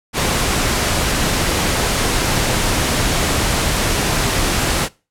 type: noise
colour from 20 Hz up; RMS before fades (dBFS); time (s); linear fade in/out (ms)
pink; -17; 0.13-4.89; 50
effects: noise-tail reverb RT60 0.3 s tail -22 dB re dry + low-pass 11000 Hz 12 dB/octave